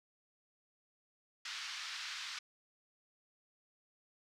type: band-pass noise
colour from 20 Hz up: white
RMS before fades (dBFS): -44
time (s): 1.45-2.39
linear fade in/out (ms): 5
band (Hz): 1200 to 5100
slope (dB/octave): 24
effects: none